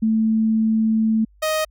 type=tone pair in turn; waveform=sine / sawtooth; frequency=220.8 / 624.5 Hz; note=A3 / D#5; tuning=+6 / +6 cents; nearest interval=octave + tritone; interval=1800 cents; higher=second; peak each=-15 dBFS; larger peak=neither; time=0.02-1.25 / 1.42-1.65 s; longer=first; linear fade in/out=10 ms; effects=added 50 Hz sine -50 dBFS peak until 1.7 s